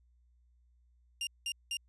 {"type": "tone bursts", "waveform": "sawtooth", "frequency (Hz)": 2801, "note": "F7", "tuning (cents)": 4, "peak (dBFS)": -30, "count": 3, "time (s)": [1.21, 1.77], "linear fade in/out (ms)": 2, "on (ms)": 60, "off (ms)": 190, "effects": ["added 60 Hz sine -64 dBFS peak until 1.88 s", "resampled to 24000 Hz"]}